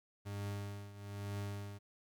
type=tone with tremolo; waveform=40% pulse; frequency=101.2 Hz; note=G#2; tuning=44 cents flat; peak=-37 dBFS; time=0.25-1.79 s; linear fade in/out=20 ms; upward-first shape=triangle; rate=1.1 Hz; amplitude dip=80%; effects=13-bit